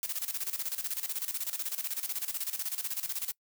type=noise with tremolo; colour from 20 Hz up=blue; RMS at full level=-33 dBFS; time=0.03-3.32 s; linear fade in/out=0 ms; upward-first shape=square; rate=16 Hz; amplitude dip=75%; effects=noise-tail reverb RT60 0.1 s tail -24 dB re dry